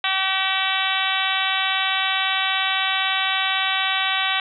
harmonic tone, 382.3 Hz, G4, 43 cents flat, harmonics 2 / 3 / 4 / 5 / 6 / 7 / 8 / 9 / 10, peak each -28 / -28 / -28 / -28 / -28 / -28 / -28 / -28 / -28 dBFS, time 0.04-4.4 s, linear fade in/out 2 ms, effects none

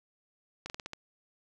slowing click train, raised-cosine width 0.2 ms, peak -22 dBFS, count 6, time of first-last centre 0.66-0.934 s, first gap 39 ms, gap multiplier 1.17, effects none

